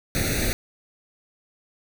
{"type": "noise with comb filter", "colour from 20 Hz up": "pink", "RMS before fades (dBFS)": -24, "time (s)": [0.15, 0.53], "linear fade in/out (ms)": 0, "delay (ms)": 0.48, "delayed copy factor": 0.95, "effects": []}